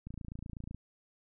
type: click train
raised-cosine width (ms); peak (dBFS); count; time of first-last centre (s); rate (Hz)
5; -30; 20; 0.07-0.746; 28.1
effects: none